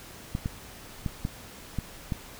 clicks, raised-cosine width 5 ms, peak -16 dBFS, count 6, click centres 0.351 / 0.459 / 1.062 / 1.251 / 1.787 / 2.122 s, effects pink hiss -46 dBFS RMS until 2.39 s

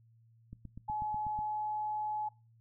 click train, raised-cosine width 5 ms, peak -33 dBFS, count 8, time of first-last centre 0.53-1.39 s, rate 8.14 Hz
sine tone, 850 Hz, G#5, 40 cents sharp, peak -33 dBFS, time 0.88-2.29 s, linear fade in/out 10 ms
effects noise-tail reverb RT60 0.3 s tail -22 dB re dry + added 114 Hz sine -61 dBFS peak until 2.6 s

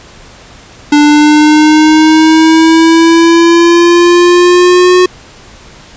square linear sweep, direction up, 293.7 to 364.7 Hz, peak -3 dBFS, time 0.92-5.06 s, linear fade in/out 5 ms, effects pink hiss -35 dBFS RMS until 5.96 s + resampled to 16000 Hz

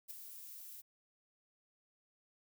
violet noise with ADSR envelope, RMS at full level -44 dBFS, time 0.08-0.82 s, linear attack 26 ms, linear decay 8 ms, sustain -7 dB, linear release 19 ms, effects none

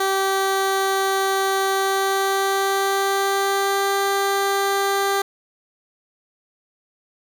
15% pulse tone with pitch glide, 387.5 to 395.2 Hz, G4 to G4, -20 to +14 cents, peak -12 dBFS, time 0-5.22 s, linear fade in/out 5 ms, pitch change +34 cents, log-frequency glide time 1.7-3.94 s, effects none

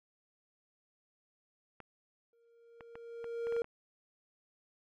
clicks, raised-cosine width 0.5 ms, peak -33 dBFS, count 8, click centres 1.803 / 2.808 / 2.955 / 3.243 / 3.47 / 3.524 / 3.565 / 3.644 s
triangle tone with exponential growth, 466.1 Hz, A#4, in tune, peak -27 dBFS, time 2.33-3.62 s, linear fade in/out 1 ms, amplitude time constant 280 ms
effects none

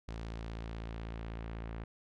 sawtooth tone with low-pass filter sweep, 56.1 Hz, A1, 34 cents sharp, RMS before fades -42 dBFS, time 0.08-1.84 s, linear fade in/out 5 ms, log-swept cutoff 5400 to 2200 Hz, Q 1, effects none

